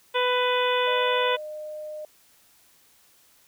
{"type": "harmonic tone", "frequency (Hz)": 497.2, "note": "B4", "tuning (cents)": 12, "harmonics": [1, 2, 3, 4, 5, 6, 7], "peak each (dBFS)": [-24, -26, -31, -33, -32, -33, -31], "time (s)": [0.14, 1.37], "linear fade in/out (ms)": 20}
{"type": "tone", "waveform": "sine", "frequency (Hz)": 610, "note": "D#5", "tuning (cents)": -34, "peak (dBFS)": -33, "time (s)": [0.87, 2.05], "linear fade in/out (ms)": 2}
{"effects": ["white hiss -59 dBFS RMS until 3.47 s"]}